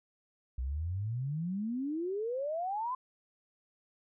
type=exponential sweep; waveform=sine; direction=up; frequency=60.2 to 1046.5 Hz; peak=-32 dBFS; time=0.58-2.95 s; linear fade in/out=5 ms; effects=none